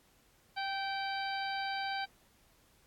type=harmonic tone with a mistuned harmonic; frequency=776 Hz; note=G5; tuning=18 cents flat; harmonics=1 / 2 / 3 / 4 / 5 / 6; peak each=-36 / -40 / -44 / -46 / -47 / -45 dBFS; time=0.56-2.06 s; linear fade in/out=20 ms; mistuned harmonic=1; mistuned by=+20 cents; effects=pink hiss -67 dBFS RMS until 2.86 s + AAC 64 kbps